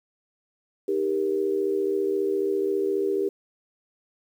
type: tone cluster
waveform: sine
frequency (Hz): 311.6 / 395.4 / 470.1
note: D#4 / G4 / A#4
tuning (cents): +3 / +15 / +15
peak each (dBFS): -31 / -23 / -30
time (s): 0.88-3.29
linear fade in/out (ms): 5
effects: 9-bit